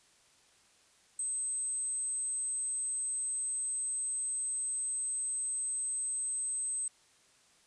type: tone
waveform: sine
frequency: 8230 Hz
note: C9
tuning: 30 cents flat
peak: -32 dBFS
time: 1.19-6.88 s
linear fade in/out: 2 ms
effects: white hiss -65 dBFS RMS until 7.66 s + resampled to 22050 Hz